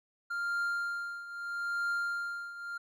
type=tone with tremolo; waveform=triangle; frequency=1396.9 Hz; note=F6; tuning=in tune; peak=-27 dBFS; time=0.3-2.78 s; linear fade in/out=10 ms; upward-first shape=triangle; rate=0.78 Hz; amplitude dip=80%; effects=none